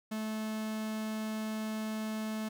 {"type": "tone", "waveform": "45% pulse", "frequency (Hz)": 217.5, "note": "A3", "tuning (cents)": -20, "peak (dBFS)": -34, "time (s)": [0.11, 2.49], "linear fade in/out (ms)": 10, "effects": []}